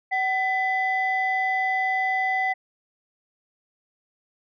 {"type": "tone pair together", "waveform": "sine", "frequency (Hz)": [759, 2002], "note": ["F#5", "B6"], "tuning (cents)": [44, 23], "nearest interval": "octave + perfect fourth", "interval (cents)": 1679, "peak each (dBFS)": -23, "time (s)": [0.11, 2.54], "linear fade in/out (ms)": 20, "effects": ["tanh soft clip ceiling -15 dBFS"]}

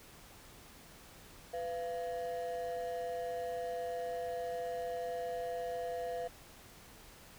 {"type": "ring-modulated tone", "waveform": "triangle", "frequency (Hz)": 593, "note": "D5", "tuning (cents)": 17, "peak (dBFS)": -31, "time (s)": [1.53, 6.28], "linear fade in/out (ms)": 10, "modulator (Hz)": 93.7, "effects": ["pink hiss -56 dBFS RMS until 7.38 s"]}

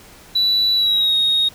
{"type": "tone with pitch glide", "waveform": "sine", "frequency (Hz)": [3951, 3744], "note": ["B7", "A#7"], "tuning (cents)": [0, 7], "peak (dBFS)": -12, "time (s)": [0.35, 1.49], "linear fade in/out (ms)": 10, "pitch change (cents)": -93, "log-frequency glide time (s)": [0.75, 1.15], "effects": ["tanh soft clip ceiling -11 dBFS", "pink hiss -44 dBFS RMS until 1.54 s"]}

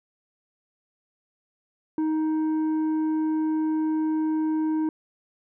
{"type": "tone with tanh clipping", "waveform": "sine", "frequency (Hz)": 313.1, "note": "D#4", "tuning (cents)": 11, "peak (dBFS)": -23, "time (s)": [1.98, 4.89], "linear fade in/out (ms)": 2, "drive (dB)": 6, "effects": []}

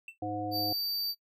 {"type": "tone with exponential decay", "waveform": "triangle", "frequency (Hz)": 2679, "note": "E7", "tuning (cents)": 27, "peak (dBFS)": -36, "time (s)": [0.08, 0.18], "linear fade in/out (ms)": 2, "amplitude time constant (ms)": 20}
{"type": "harmonic tone", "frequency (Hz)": 103.83, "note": "G#2", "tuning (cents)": 0, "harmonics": [1, 3, 5, 7], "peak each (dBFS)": [-41, -36, -41, -35], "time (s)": [0.22, 0.73], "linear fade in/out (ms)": 5}
{"type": "tone", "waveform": "square", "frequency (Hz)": 4633, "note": "D8", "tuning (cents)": -24, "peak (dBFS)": -31, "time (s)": [0.51, 1.15], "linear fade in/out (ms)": 50}
{"effects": ["noise-tail reverb RT60 0.1 s tail -22 dB re dry"]}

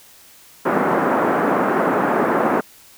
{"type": "band-pass noise", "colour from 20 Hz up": "pink", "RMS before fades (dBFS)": -18, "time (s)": [0.65, 2.61], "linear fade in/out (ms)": 10, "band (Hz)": [210, 1500], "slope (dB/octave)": 24, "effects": ["white hiss -47 dBFS RMS until 2.97 s"]}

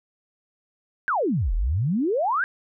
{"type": "exponential two-way sweep", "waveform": "sine", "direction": "down then up", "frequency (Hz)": [1661.2, 36.71, 1661.2], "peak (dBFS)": -20, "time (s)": [1.08, 2.44], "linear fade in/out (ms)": 0, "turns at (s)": 1.54, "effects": []}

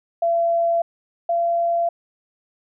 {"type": "tone pair in turn", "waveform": "sine", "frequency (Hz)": [677, 682.5], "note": ["E5", "F5"], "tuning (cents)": [46, -40], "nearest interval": "unison", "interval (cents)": 14, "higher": "second", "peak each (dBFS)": [-16, -17], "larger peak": "first", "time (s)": [[0.22, 0.82], [1.29, 1.89]], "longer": "neither", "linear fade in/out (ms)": 5, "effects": []}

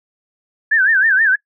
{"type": "tone with vibrato", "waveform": "sine", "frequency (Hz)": 1658, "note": "G#6", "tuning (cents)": -3, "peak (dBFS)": -10, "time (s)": [0.71, 1.36], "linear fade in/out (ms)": 10, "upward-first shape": "sine", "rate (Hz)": 6.3, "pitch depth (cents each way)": 170, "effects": ["noise-tail reverb RT60 0.1 s tail -25 dB re dry"]}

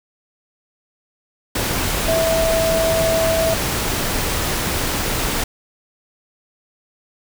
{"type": "tone in noise", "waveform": "sine", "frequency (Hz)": 654, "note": "E5", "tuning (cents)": -14, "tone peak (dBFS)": -16, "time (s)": [2.08, 3.54], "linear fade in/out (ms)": 5, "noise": "pink", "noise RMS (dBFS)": -21, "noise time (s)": [1.55, 5.44], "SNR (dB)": 2, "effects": []}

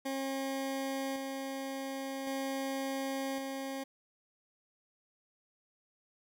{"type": "tone with tremolo", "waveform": "20% pulse", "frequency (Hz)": 270, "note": "C#4", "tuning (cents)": -45, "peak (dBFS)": -29, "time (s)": [0.05, 3.84], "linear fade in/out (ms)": 10, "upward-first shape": "square", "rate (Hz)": 0.45, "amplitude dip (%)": 30, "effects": []}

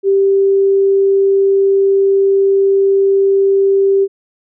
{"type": "tone", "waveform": "sine", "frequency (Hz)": 392, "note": "G4", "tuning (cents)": 0, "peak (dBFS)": -8, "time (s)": [0.03, 4.08], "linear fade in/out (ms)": 50, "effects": []}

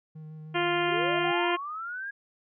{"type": "tone with vibrato", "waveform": "triangle", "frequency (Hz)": 155.56, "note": "D#3", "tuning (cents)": 0, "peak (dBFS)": -38, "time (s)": [0.15, 1.32], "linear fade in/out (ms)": 10, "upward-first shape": "square", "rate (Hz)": 6.5, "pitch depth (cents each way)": 10}
{"type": "harmonic tone", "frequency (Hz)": 349.2, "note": "F4", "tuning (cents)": 0, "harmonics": [1, 2, 3, 4, 5, 6, 7, 8, 9], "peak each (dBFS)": [-28, -31, -33, -34, -35, -36, -36, -37, -38], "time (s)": [0.54, 1.57], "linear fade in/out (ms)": 20}
{"type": "linear sweep", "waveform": "sine", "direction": "up", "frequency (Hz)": [339.9, 1652], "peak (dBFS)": -33, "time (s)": [0.88, 2.11], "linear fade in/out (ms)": 10}
{"effects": []}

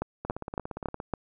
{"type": "two click trains", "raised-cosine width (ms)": 1, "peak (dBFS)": [-15, -21], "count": [5, 14], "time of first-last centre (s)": [[0.02, 1.137], [0.25, 1.001]], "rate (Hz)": [3.58, 17.3], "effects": []}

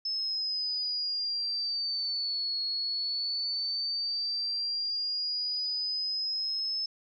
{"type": "exponential two-way sweep", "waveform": "sine", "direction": "down then up", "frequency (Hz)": [5230, 4332, 5230], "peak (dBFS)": -29, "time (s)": [0.05, 6.86], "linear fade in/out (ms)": 5, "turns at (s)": 2.63, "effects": []}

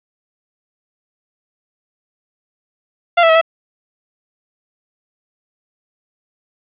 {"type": "tone with pitch steps", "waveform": "sawtooth", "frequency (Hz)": [691, 659, 644, 656], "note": ["F5", "E5", "E5", "E5"], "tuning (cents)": [-19, -1, -41, -9], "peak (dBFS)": -4, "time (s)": [3.17, 3.414], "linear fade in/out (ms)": 10, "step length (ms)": 61, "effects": ["resampled to 8000 Hz", "7-bit"]}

